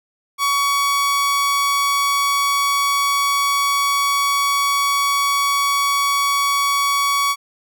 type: tone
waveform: sawtooth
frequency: 1125 Hz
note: C#6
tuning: 25 cents sharp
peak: -12 dBFS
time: 0.38-7.36 s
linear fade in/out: 50 ms
effects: none